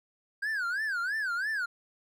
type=tone with vibrato; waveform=triangle; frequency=1568 Hz; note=G6; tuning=in tune; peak=-27 dBFS; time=0.42-1.66 s; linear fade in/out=10 ms; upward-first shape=sine; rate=3 Hz; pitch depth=220 cents each way; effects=none